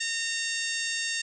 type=harmonic tone with a mistuned harmonic; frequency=917 Hz; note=A#5; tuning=29 cents flat; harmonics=2 / 3 / 4 / 5 / 6 / 7 / 8 / 9; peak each=-33 / -35 / -36 / -37 / -38 / -38 / -39 / -40 dBFS; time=0-1.22 s; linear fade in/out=10 ms; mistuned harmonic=9; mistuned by=-29 cents; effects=none